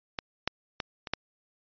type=clicks; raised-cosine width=0.2 ms; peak=-13 / -8 / -13 / -20 / -9 dBFS; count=5; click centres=0.188 / 0.476 / 0.802 / 1.072 / 1.136 s; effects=resampled to 11025 Hz